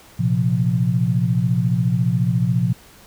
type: chord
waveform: sine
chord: Bb suspended second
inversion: none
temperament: equal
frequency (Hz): 116.54 / 130.81 / 174.61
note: Bb2 / C3 / F3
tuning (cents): 0 / 0 / 0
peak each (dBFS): -20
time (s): 0.19-2.73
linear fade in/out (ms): 10
effects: pink hiss -47 dBFS RMS until 3.06 s